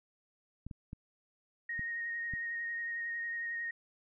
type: clicks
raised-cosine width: 5 ms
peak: -30 dBFS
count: 5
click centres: 0.666 / 0.712 / 0.931 / 1.794 / 2.337 s
type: tone with vibrato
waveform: sine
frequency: 1864.7 Hz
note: A#6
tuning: in tune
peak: -35 dBFS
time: 1.69-3.71 s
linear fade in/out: 5 ms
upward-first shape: sine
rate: 11 Hz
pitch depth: 15 cents each way
effects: none